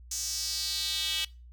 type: tone with high-pass filter sweep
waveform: square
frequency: 174.61 Hz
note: F3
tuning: in tune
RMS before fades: -32 dBFS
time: 0.11-1.25 s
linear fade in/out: 5 ms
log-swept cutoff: 6300 to 3100 Hz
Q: 3.7
effects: noise-tail reverb RT60 0.3 s tail -22 dB re dry + added 60 Hz sine -47 dBFS peak until 1.52 s